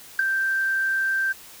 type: tone with ADSR envelope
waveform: sine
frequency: 1568 Hz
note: G6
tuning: in tune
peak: -11 dBFS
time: 0.19-1.33 s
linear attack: 4 ms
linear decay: 7 ms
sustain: -9 dB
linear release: 16 ms
effects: tanh soft clip ceiling -12 dBFS + white hiss -45 dBFS RMS until 1.6 s